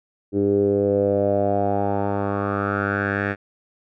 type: tone with low-pass filter sweep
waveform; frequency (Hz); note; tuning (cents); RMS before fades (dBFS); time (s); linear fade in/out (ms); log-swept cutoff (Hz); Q
10% pulse; 100.4; G2; +42; -21; 0.32-3.36; 50; 350 to 1900; 5.1
effects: none